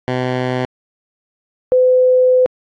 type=tone pair in turn; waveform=10% pulse / sine; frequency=126.9 / 507.6 Hz; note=B2 / B4; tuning=+47 / +47 cents; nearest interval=2 octaves; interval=2400 cents; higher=second; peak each=-8 dBFS; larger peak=neither; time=0.08-0.65 / 1.72-2.46 s; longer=second; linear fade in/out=0 ms; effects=low-pass 3000 Hz 12 dB/octave + AAC 64 kbps